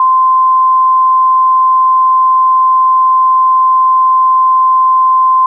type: tone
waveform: sine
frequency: 1038 Hz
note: C6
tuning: 14 cents flat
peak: -5 dBFS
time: 0-5.46 s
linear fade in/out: 2 ms
effects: none